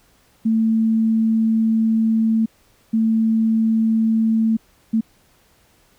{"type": "tone bursts at uneven times", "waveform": "sine", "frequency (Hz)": 223, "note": "A3", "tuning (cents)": 23, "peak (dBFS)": -14, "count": 3, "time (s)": [[0.45, 2.46], [2.93, 4.57], [4.93, 5.01]], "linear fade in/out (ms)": 10, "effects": ["pink hiss -57 dBFS RMS until 5.98 s"]}